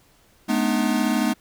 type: tone cluster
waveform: square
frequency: 213.7 / 247.5 / 286.7 / 305.5 Hz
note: G#3 / B3 / D4 / D#4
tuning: +50 / +4 / -42 / -32 cents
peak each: -24 / -24 / -33 / -26 dBFS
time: 0.48-1.34 s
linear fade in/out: 20 ms
effects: pink hiss -58 dBFS RMS until 1.4 s